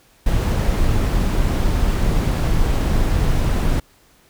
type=noise; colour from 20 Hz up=brown; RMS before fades=-17 dBFS; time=0.26-3.8 s; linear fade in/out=5 ms; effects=pink hiss -54 dBFS RMS until 4.29 s